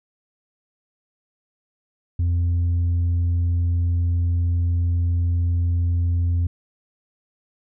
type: tone with tanh clipping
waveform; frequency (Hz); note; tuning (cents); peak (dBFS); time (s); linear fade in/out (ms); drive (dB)
sine; 86.3; F2; -20; -18; 2.19-6.47; 5; 2
effects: none